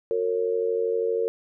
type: tone with amplitude modulation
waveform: sine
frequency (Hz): 457.5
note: A#4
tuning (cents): -32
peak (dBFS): -18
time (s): 0.11-1.28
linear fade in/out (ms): 0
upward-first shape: sine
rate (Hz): 92.6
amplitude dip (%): 85
effects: none